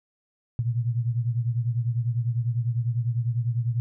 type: beating tone pair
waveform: sine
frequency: 116.54 / 126.54 Hz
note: A#2 / B2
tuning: 0 / +43 cents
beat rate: 10 Hz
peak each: -24 / -28 dBFS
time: 0.59-3.8 s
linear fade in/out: 0 ms
effects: none